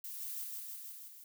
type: noise with echo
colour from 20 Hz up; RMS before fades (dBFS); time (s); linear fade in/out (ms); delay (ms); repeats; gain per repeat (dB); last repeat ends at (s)
violet; -44; 0.04-0.44; 2; 160; 5; -2; 1.24
effects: none